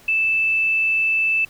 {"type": "tone", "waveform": "sine", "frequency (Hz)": 2637, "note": "E7", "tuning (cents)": 0, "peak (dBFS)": -16, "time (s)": [0.08, 1.45], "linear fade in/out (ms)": 5, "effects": ["pink hiss -49 dBFS RMS until 1.49 s"]}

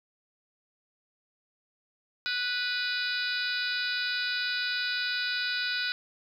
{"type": "harmonic tone with a mistuned harmonic", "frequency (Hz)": 493, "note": "B4", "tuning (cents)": -3, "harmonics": [3, 4, 5, 6, 7, 8, 9, 10], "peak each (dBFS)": [-31, -43, -37, -42, -41, -34, -40, -38], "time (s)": [2.26, 5.92], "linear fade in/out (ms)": 0, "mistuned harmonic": 7, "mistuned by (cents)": 28, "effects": ["10-bit"]}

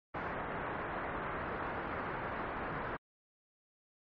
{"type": "low-pass noise", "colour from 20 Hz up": "white", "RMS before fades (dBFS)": -39, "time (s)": [0.14, 2.97], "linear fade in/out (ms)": 10, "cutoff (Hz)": 1600, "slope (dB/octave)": 24, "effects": ["MP3 32 kbps"]}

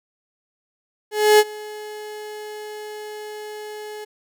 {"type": "tone with ADSR envelope", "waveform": "35% pulse", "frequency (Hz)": 423.8, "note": "G#4", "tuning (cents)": 35, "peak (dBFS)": -7, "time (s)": [1.11, 4.05], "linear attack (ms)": 280, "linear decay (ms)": 45, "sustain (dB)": -23, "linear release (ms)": 12, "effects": []}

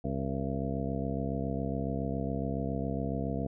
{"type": "harmonic tone with a mistuned harmonic", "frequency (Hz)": 67.2, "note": "C2", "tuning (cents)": 47, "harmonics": [1, 2, 3, 4, 5, 6, 7, 8, 9, 10], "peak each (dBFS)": [-38, -36, -36, -37, -47, -44, -40, -48, -50, -40], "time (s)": [0.04, 3.47], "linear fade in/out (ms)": 5, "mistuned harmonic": 8, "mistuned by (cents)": 28, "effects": []}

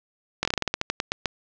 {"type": "slowing click train", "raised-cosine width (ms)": 0.2, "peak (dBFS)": -6, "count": 14, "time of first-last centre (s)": [0.43, 1.257], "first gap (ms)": 21, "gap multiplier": 1.17, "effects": ["low-pass 7000 Hz 12 dB/octave", "8-bit"]}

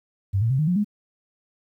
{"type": "tone with pitch steps", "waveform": "sine", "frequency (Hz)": [98, 113.88, 132.33, 153.78, 178.7, 207.7], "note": ["G2", "A#2", "C3", "D#3", "F3", "G#3"], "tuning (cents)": [0, -40, 20, -20, 40, 0], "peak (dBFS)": -18, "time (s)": [0.33, 0.846], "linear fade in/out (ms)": 20, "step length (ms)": 86, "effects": ["10-bit"]}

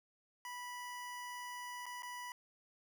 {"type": "tone with dropouts", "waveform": "25% pulse", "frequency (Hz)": 982, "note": "B5", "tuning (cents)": -10, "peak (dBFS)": -40, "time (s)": [0.45, 2.32], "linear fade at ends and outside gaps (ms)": 1, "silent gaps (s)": [[1.857, 1.864], [2.022, 2.031]], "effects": []}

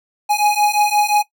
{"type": "beating tone pair", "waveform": "square", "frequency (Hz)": [830.6, 836.3], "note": ["G#5", "G#5"], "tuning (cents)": [0, 12], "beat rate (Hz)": 5.7, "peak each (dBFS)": -17, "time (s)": [0.29, 1.23], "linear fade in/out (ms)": 20, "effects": ["noise-tail reverb RT60 0.1 s tail -17 dB re dry"]}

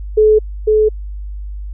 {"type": "tone pair in turn", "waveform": "sine", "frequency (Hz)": [430, 430], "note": ["A4", "A4"], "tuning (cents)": [-40, -40], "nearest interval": "unison", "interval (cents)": 0, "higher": "neither", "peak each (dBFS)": [-6, -8], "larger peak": "first", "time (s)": [[0.17, 0.39], [0.67, 0.89]], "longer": "neither", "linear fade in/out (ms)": 10, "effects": ["added 50 Hz sine -23 dBFS peak until 1.73 s"]}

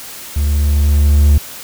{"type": "tone with level ramp", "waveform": "triangle", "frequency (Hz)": 73, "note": "D2", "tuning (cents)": -10, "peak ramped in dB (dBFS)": [-10, -3], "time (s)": [0.36, 1.38], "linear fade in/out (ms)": 5, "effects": ["white hiss -31 dBFS RMS until 1.63 s"]}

